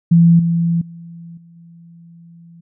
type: tone with level steps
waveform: sine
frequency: 168.6 Hz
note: E3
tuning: 39 cents sharp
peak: -6 / -13 / -32 / -41 / -39 dBFS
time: 0.11-2.61 s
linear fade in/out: 10 ms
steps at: 0.39 / 0.81 / 1.37 / 1.56 s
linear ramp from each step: 5 ms
effects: none